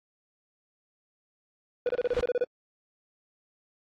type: tone bursts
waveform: triangle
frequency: 490.5 Hz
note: B4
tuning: 12 cents flat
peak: -21 dBFS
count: 10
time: 1.86-2.44 s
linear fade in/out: 2 ms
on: 31 ms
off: 30 ms
type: clicks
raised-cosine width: 0.3 ms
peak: -24 dBFS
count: 11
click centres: 1.871 / 1.903 / 1.942 / 1.979 / 2.016 / 2.056 / 2.104 / 2.148 / 2.186 / 2.231 / 2.274 s
type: noise with exponential growth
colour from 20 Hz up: pink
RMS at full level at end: -31 dBFS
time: 2-2.21 s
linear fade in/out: 2 ms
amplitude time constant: 44 ms
effects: low-pass 4000 Hz 12 dB/octave + AAC 48 kbps